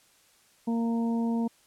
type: harmonic tone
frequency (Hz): 231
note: A#3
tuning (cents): -16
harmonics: 1 / 2 / 3 / 4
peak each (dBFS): -25 / -37 / -41 / -40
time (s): 0.67-1.48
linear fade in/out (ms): 10
effects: white hiss -62 dBFS RMS until 1.66 s + low-pass 11000 Hz 12 dB/octave